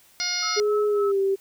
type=harmonic tone; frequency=715 Hz; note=F5; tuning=41 cents sharp; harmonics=1 / 2 / 3 / 4 / 5 / 6 / 7 / 8; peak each=-41 / -35 / -31 / -41 / -38 / -30 / -29 / -30 dBFS; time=0.2-0.6 s; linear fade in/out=0 ms
type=tone with tremolo; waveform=sine; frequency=1300 Hz; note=E6; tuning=24 cents flat; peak=-28 dBFS; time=0.42-1.12 s; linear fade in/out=10 ms; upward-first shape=sine; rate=3.6 Hz; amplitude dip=70%
type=tone with pitch glide; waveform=sine; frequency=417.9 to 389.9 Hz; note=G#4 to G4; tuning=+11 to -9 cents; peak=-19 dBFS; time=0.56-1.36 s; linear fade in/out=20 ms; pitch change=-120 cents; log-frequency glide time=0.88-1.2 s
effects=white hiss -56 dBFS RMS until 1.4 s